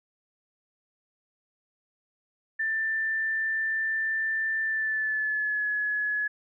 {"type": "tone with pitch glide", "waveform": "sine", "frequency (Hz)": [1777, 1695.8], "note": ["A6", "G#6"], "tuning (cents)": [17, 36], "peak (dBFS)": -25, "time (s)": [2.59, 6.28], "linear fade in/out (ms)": 10, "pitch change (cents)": -81, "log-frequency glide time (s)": [4.63, 5.66], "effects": []}